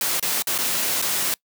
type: noise with dropouts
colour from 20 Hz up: white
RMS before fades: -23 dBFS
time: 0.01-1.34 s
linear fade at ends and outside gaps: 1 ms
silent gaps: 0.197-0.226 / 0.422-0.471 / 0.579-0.586 / 1.017-1.024 s
effects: noise-tail reverb RT60 0.1 s tail -24 dB re dry + high-pass 150 Hz 12 dB/octave